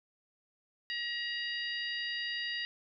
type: harmonic tone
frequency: 951 Hz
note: A#5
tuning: 34 cents sharp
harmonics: 2 / 3 / 4 / 5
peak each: -37 / -39 / -43 / -42 dBFS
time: 0.9-2.65 s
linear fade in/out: 0 ms
effects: none